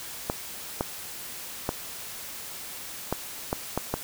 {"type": "clicks", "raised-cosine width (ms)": 1, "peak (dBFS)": -11, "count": 7, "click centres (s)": [0.299, 0.809, 1.691, 3.126, 3.529, 3.776, 3.94], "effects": ["white hiss -39 dBFS RMS until 4.03 s"]}